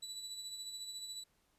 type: tone with tremolo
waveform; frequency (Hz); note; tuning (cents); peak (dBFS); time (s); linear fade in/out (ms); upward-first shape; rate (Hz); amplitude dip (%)
30% pulse; 3951; B7; 0; -39; 0.02-1.24; 10; sine; 14; 45
effects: pink hiss -75 dBFS RMS until 1.58 s + resampled to 32000 Hz